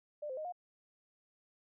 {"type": "tone with pitch steps", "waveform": "sine", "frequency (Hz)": [595, 519, 619, 714], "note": ["D5", "C5", "D#5", "F5"], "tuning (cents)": [22, -14, -9, 38], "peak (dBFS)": -38, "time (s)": [0.22, 0.524], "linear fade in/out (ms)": 10, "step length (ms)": 76, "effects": []}